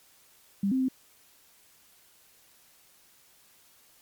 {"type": "tone with pitch steps", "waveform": "sine", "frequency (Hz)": [198.2, 261.6, 260.1], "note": ["G3", "C4", "C4"], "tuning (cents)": [19, 0, -10], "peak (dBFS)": -23, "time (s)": [0.63, 0.885], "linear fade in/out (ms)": 5, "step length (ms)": 85, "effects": ["white hiss -60 dBFS RMS until 4.01 s", "MP3 96 kbps"]}